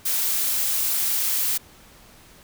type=noise; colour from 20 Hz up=blue; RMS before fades=-23 dBFS; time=0.05-1.58 s; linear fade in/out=10 ms; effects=pink hiss -50 dBFS RMS until 2.43 s